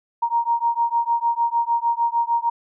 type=beating tone pair; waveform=sine; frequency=932.3 / 938.9 Hz; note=A#5 / A#5; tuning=0 / +12 cents; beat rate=6.6 Hz; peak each=-21 dBFS; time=0.22-2.5 s; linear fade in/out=10 ms; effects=none